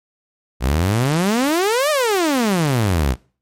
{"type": "exponential two-way sweep", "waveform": "sawtooth", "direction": "up then down", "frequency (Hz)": [58.27, 627, 58.27], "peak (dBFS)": -11, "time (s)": [0.6, 3.16], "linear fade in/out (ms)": 50, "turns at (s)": 1.9, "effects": ["noise-tail reverb RT60 0.4 s tail -23 dB re dry", "MP3 64 kbps"]}